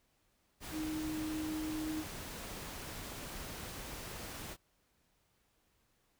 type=tone in noise; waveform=sine; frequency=311.1 Hz; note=D#4; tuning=in tune; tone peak=-36 dBFS; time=0.71-2.05 s; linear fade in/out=50 ms; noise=pink; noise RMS=-45 dBFS; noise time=0.6-4.57 s; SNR=+6 dB; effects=pink hiss -75 dBFS RMS until 6.19 s